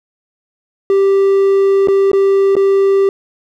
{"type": "tone with dropouts", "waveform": "triangle", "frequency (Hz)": 392, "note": "G4", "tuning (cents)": 0, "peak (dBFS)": -6, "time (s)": [0.9, 3.09], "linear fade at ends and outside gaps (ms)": 1, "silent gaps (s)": [[1.874, 1.884], [2.116, 2.132], [2.554, 2.566]], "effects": []}